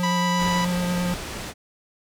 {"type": "tone with vibrato", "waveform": "square", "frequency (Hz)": 177.9, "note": "F3", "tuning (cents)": 32, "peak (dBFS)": -23, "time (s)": [0, 1.14], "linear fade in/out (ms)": 0, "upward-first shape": "square", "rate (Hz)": 9, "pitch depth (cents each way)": 10}
{"type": "harmonic tone", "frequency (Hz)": 985, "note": "B5", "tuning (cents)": -5, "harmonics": [1, 2, 3, 4, 5, 6, 7], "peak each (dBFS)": [-24, -30, -34, -36, -38, -40, -41], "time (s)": [0.03, 0.65], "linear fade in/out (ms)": 5}
{"type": "low-pass noise", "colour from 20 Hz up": "pink", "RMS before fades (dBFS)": -33, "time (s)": [0.37, 1.54], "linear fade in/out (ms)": 50, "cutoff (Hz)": 8700, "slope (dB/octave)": 12}
{"effects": []}